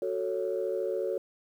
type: chord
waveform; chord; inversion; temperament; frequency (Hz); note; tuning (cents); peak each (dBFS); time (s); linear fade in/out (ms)
sine; F# minor; none; just; 370 / 444 / 555; F#4 / A4 / C#5; 0 / +16 / +2; -32; 0.02-1.18; 2
effects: tanh soft clip ceiling -20 dBFS + 10-bit